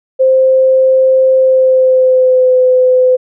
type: tone with pitch glide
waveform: sine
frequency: 523.3 to 508.7 Hz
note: C5 to C5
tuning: 0 to -49 cents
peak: -5 dBFS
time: 0.19-3.17 s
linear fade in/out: 20 ms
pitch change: -49 cents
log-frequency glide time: 1.36-2.57 s
effects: none